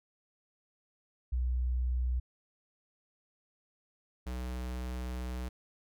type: tone pair in turn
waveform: sine / square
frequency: 62 / 62.3 Hz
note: B1 / B1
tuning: +7 / +16 cents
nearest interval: unison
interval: 9 cents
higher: second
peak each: -28 / -36 dBFS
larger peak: first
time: 1.32-2.2 / 4.26-5.49 s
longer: second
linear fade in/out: 10 ms
effects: none